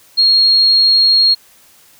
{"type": "tone", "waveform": "sine", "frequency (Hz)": 4272, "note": "C8", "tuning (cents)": 35, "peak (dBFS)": -7, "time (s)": [0.17, 1.35], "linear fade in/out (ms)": 20, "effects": ["white hiss -47 dBFS RMS until 1.99 s"]}